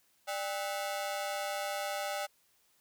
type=ring-modulated tone; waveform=sawtooth; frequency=695 Hz; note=F5; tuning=9 cents flat; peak=-27 dBFS; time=0.27-2.27 s; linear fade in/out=20 ms; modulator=103 Hz; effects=white hiss -70 dBFS RMS until 2.8 s